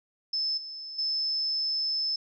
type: tone with level steps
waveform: sine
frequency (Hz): 5250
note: E8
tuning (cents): -8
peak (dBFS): -26 / -37 / -26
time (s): 0.33-2.16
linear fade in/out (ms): 5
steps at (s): 0.57 / 0.98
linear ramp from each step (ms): 10
effects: none